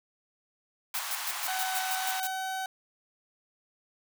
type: high-pass noise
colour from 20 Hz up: pink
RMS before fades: -36 dBFS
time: 0.94-2.2 s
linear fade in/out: 2 ms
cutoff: 740 Hz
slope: 48 dB/octave
type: noise bursts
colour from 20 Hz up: blue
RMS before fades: -33 dBFS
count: 9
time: 0.95-2.27 s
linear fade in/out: 0 ms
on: 40 ms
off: 120 ms
type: tone with pitch glide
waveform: 30% pulse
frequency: 754 to 759.2 Hz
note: F#5 to F#5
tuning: +32 to +44 cents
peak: -29 dBFS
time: 1.48-2.66 s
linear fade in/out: 2 ms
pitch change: +12 cents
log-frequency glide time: 1.86-2.47 s
effects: none